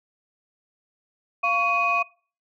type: tone cluster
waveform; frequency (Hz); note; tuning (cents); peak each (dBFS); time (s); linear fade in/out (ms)
sine; 694 / 1120 / 2494; F5 / C#6 / D#7; -11 / +18 / +3; -26 / -22 / -23; 1.43-2.03; 10
effects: noise-tail reverb RT60 0.4 s tail -22 dB re dry + tanh soft clip ceiling -11 dBFS